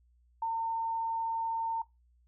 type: tone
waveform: sine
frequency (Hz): 908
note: A#5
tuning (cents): -46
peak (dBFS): -29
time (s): 0.42-1.82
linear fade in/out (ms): 5
effects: noise-tail reverb RT60 0.2 s tail -20 dB re dry + added 60 Hz sine -63 dBFS peak until 2.27 s